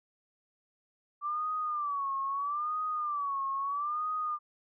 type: tone with vibrato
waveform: sine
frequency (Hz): 1164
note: D6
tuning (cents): -16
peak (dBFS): -30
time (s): 1.21-4.39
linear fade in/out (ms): 50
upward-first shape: sine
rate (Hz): 0.77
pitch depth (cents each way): 120
effects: none